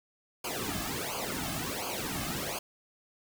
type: noise with flanger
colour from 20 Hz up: pink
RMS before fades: -35 dBFS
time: 0.44-2.59 s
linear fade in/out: 5 ms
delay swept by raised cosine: 0.53 to 2.13 ms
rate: 1.4 Hz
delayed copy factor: -0.9
effects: none